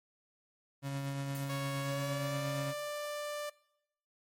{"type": "tone with tremolo", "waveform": "35% pulse", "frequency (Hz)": 138.59, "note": "C#3", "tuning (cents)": 0, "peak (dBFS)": -32, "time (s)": [0.82, 2.74], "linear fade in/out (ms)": 50, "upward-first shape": "triangle", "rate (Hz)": 8.6, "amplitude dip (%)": 30}
{"type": "noise with exponential decay", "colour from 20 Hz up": "blue", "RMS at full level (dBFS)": -44, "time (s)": [1.35, 1.81], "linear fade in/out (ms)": 1, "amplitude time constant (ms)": 98}
{"type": "tone with pitch glide", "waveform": "sawtooth", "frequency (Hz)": [554.4, 590.8], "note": ["C#5", "D5"], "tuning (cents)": [0, 10], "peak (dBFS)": -33, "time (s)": [1.49, 3.5], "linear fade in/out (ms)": 10, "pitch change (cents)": 110, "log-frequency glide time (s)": [1.82, 2.45]}
{"effects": ["noise-tail reverb RT60 0.8 s tail -22 dB re dry", "MP3 64 kbps"]}